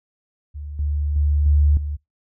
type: tone with level steps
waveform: sine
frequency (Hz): 73.42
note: D2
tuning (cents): 0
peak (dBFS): -29 / -19 / -15 / -12 / -23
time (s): 0.54-1.97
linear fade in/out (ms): 20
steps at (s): 0.79 / 1.16 / 1.46 / 1.77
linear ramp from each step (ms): 2
effects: noise-tail reverb RT60 0.2 s tail -26 dB re dry